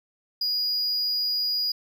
triangle tone, 4893 Hz, D#8, 30 cents flat, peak -22 dBFS, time 0.41-1.72 s, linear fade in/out 5 ms, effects none

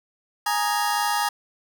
sawtooth chord, Ab suspended second, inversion none, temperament just, 830.6 / 934.4 / 1245.9 Hz, Ab5 / Bb5 / Eb6, 0 / +4 / +2 cents, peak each -20 / -22 / -24 dBFS, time 0.46-1.29 s, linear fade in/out 5 ms, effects none

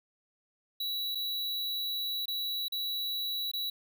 square tone with dropouts, 3923 Hz, B7, 12 cents flat, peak -32 dBFS, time 0.8-3.7 s, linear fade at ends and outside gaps 5 ms, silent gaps 1.149-1.153 / 2.257-2.28 / 2.683-2.721 / 3.515-3.535 s, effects none

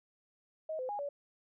sine tone with pitch steps, 631 / 512 / 823 / 571 Hz, D#5 / C5 / G#5 / D5, +24 / -38 / -16 / -49 cents, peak -35 dBFS, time 0.69-1.09 s, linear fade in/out 5 ms, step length 100 ms, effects none

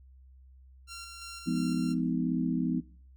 10% pulse tone with tremolo, 1374 Hz, F6, 29 cents flat, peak -33 dBFS, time 0.87-1.95 s, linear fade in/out 50 ms, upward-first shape square, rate 2.9 Hz, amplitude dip 30%
sine chord, F half-diminished seventh, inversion none, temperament just, 174.61 / 209.5 / 251.4 / 314.3 Hz, F3 / Ab3 / Cb4 / Eb4, 0 / +15 / +31 / +18 cents, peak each -31 / -36 / -30 / -34 dBFS, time 1.46-2.81 s, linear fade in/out 20 ms
effects noise-tail reverb RT60 0.5 s tail -20 dB re dry + added 65 Hz sine -52 dBFS peak until 3.16 s

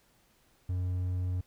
triangle tone, 90.8 Hz, F#2, 32 cents flat, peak -27 dBFS, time 0.69-1.41 s, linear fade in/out 5 ms, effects pink hiss -67 dBFS RMS until 1.46 s

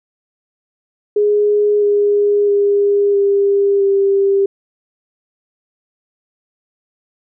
sine tone with pitch steps, 415.3 / 410.1 / 404.9 / 399.8 / 394.7 Hz, G#4 / G#4 / G#4 / G4 / G4, 0 / -22 / -44 / +34 / +12 cents, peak -10 dBFS, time 1.16-4.46 s, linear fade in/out 5 ms, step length 660 ms, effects none

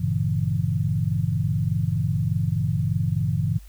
sine chord, G diminished seventh, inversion none, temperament equal with one note detuned, 98 / 116.54 / 141.5 / 164.81 Hz, G2 / Bb2 / Db3 / Fb3, 0 / 0 / +36 / 0 cents, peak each -26 dBFS, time 0-3.59 s, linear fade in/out 10 ms, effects added 50 Hz sine -41 dBFS peak until 3.68 s + white hiss -56 dBFS RMS until 3.68 s

